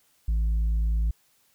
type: tone with tanh clipping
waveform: sine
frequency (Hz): 54.8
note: A1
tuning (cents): -6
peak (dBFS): -22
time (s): 0.28-1.11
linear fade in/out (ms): 5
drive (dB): 3
effects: white hiss -65 dBFS RMS until 1.54 s